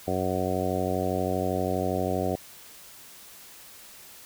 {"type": "harmonic tone", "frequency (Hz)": 92.5, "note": "F#2", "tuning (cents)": 0, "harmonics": [1, 2, 3, 4, 5, 6, 7, 8], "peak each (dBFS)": [-33, -33, -33, -33, -33, -33, -33, -33], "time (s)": [0.07, 2.36], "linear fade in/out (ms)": 10, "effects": ["white hiss -48 dBFS RMS until 4.25 s"]}